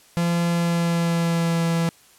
45% pulse tone with pitch glide, 171 to 167 Hz, F3 to E3, -36 to +23 cents, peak -19 dBFS, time 0.17-1.89 s, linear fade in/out 0 ms, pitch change -41 cents, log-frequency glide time 0.48-1.63 s, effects white hiss -53 dBFS RMS until 2.18 s + low-pass 12000 Hz 12 dB/octave

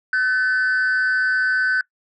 sine tone pair together, 1514 / 1748.9 Hz, F#6 / A6, +39 / -11 cents, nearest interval major second, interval 250 cents, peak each -15 / -23 dBFS, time 0.13-1.81 s, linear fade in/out 2 ms, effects noise-tail reverb RT60 0.1 s tail -22 dB re dry + tanh soft clip ceiling -14 dBFS

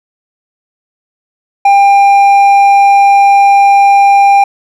sine tone with hard clipping, 798 Hz, G5, 31 cents sharp, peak -4 dBFS, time 1.65-4.44 s, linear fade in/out 5 ms, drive 5 dB, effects none

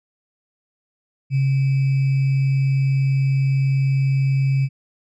sine tone with sample-and-hold, 135.4 Hz, C#3, 40 cents flat, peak -15 dBFS, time 1.3-4.69 s, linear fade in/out 50 ms, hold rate 2450 Hz, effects low-pass 4000 Hz 12 dB/octave

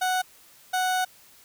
30% pulse tone pair in turn, 740 / 740 Hz, F#5 / F#5, 0 / 0 cents, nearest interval unison, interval 0 cents, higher neither, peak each -20 dBFS, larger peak neither, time 0.01-0.22 / 0.73-1.05 s, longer second, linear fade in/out 10 ms, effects white hiss -54 dBFS RMS until 1.44 s

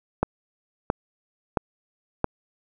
click train, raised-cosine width 1 ms, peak -6 dBFS, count 4, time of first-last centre 0.23-2.243 s, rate 1.49 Hz, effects none

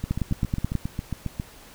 two click trains, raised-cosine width 5 ms, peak -15 / -11 dBFS, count 11 / 7, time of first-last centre 0.04-1.399 / 0.11-0.753 s, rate 7.36 / 9.33 Hz, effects pink hiss -48 dBFS RMS until 1.74 s

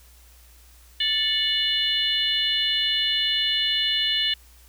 harmonic tone with a mistuned harmonic, 587.3 Hz, D5, in tune, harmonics 3 / 4 / 5 / 6 / 7, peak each -31 / -35 / -23 / -25 / -31 dBFS, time 1-4.34 s, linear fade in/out 5 ms, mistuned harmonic 4, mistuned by -110 cents, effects added 60 Hz sine -50 dBFS peak until 4.68 s + white hiss -55 dBFS RMS until 4.68 s

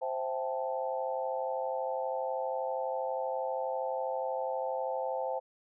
sine chord, A minor seventh, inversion first, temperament equal with one note detuned, 523.3 / 659.3 / 784 / 876.4 Hz, C5 / E5 / G5 / A5, 0 / 0 / 0 / -7 cents, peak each -34 / -38 / -38 / -38 dBFS, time 0.01-5.4 s, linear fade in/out 20 ms, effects none

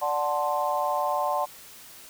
sine chord, D dominant seventh, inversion none, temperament equal, 587.3 / 740 / 880 / 1046.5 Hz, D5 / F#5 / A5 / C6, 0 / 0 / 0 / 0 cents, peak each -29 dBFS, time 0.01-1.46 s, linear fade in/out 20 ms, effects white hiss -47 dBFS RMS until 2.09 s

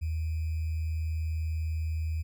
sine tone with sample-and-hold, 79.7 Hz, D#2, 42 cents sharp, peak -28 dBFS, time 0.01-2.23 s, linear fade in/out 20 ms, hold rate 2450 Hz, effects none

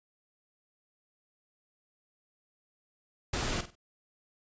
pink noise with echo, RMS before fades -32 dBFS, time 3.33-3.61 s, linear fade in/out 5 ms, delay 48 ms, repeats 3, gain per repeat -11 dB, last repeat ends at 3.754 s, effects resampled to 16000 Hz

